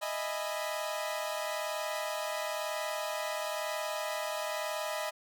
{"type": "chord", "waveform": "sawtooth", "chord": "E major seventh", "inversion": "third", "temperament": "equal with one note detuned", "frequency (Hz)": [618.3, 659.3, 830.6, 987.8], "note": ["D#5", "E5", "G#5", "B5"], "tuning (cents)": [-11, 0, 0, 0], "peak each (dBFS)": [-32, -37, -38, -37], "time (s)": [0.01, 5.11], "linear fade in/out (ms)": 20, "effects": []}